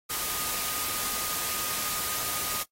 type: tone in noise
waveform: sine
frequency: 1237 Hz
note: D#6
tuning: 10 cents flat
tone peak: -41 dBFS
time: 0.09-2.64 s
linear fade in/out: 20 ms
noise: white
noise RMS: -31 dBFS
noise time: 0.09-2.64 s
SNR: -13 dB
effects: noise-tail reverb RT60 0.1 s tail -19 dB re dry + AAC 48 kbps